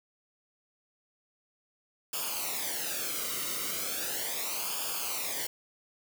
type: noise with flanger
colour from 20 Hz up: white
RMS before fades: -34 dBFS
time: 2.13-5.47 s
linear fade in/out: 5 ms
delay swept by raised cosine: 0.5 to 1.2 ms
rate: 0.37 Hz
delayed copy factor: -0.75
effects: none